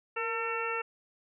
harmonic tone with a mistuned harmonic, 450.5 Hz, A4, 41 cents sharp, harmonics 1 / 2 / 3 / 4 / 5 / 6, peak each -36 / -39 / -35 / -40 / -41 / -37 dBFS, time 0.16-0.82 s, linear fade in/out 10 ms, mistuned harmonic 1, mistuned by +52 cents, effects none

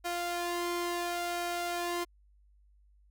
sawtooth tone with flanger, 348.3 Hz, F4, 5 cents flat, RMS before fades -34 dBFS, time 0.04-2.05 s, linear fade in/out 20 ms, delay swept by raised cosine 1.3 to 1.95 ms, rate 0.72 Hz, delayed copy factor +0.6, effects added 50 Hz sine -60 dBFS peak until 3.1 s

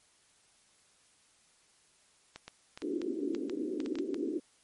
clicks, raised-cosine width 0.2 ms, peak -26 dBFS, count 12, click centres 2.36 / 2.48 / 2.775 / 2.82 / 3.017 / 3.349 / 3.497 / 3.803 / 3.861 / 3.955 / 3.987 / 4.144 s
pink band-pass noise, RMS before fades -35 dBFS, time 2.82-4.4 s, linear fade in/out 10 ms, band 270 to 390 Hz, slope 48 dB/octave
effects white hiss -66 dBFS RMS until 4.63 s + MP3 48 kbps

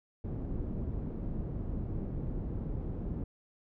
pink low-pass noise, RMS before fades -36 dBFS, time 0.24-3.24 s, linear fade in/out 5 ms, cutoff 290 Hz, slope 12 dB/octave, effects none

